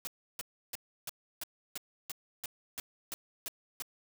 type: noise bursts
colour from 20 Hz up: white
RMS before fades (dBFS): -39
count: 12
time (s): 0.05-3.822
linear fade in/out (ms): 0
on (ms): 21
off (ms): 320
effects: none